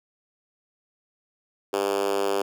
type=tone with high-pass filter; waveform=5% pulse; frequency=99.4 Hz; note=G2; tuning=25 cents sharp; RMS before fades=-25 dBFS; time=1.73-2.42 s; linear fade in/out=5 ms; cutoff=400 Hz; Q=3.4; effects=none